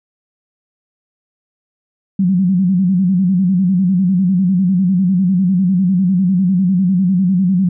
sine tone with vibrato, 185 Hz, F#3, in tune, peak -10 dBFS, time 2.19-7.69 s, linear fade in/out 5 ms, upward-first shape square, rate 10 Hz, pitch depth 86 cents each way, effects none

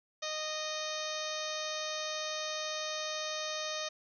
harmonic tone, 618 Hz, D#5, 12 cents flat, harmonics 1 / 2 / 3 / 4 / 5 / 6 / 7 / 8 / 9 / 10, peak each -40 / -43 / -45 / -46 / -47 / -42 / -46 / -49 / -46 / -44 dBFS, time 0.22-3.89 s, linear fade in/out 10 ms, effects none

